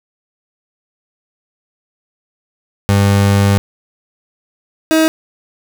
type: tone pair in turn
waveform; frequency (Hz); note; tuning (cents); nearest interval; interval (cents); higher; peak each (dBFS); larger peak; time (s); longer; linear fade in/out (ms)
30% pulse; 100 / 318.2; G2 / D#4; +35 / +39; octave + minor sixth; 2004; second; -6; neither; 2.89-3.58 / 4.91-5.08; first; 0
effects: none